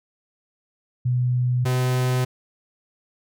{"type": "tone pair in turn", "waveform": ["sine", "45% pulse"], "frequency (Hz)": [124.4, 127.09], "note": ["B2", "C3"], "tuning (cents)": [13, -50], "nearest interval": "unison", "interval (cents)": 37, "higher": "second", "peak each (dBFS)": [-18, -19], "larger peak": "first", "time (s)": [[1.05, 1.65], [1.65, 2.25]], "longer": "neither", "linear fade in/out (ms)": 10, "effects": []}